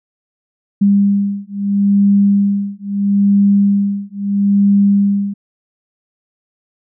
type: beating tone pair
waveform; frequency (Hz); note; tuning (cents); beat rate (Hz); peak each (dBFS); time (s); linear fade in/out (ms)
sine; 200.1 / 200.86; G3 / G3; +36 / +42; 0.76; -13; 0.81-5.34; 10
effects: none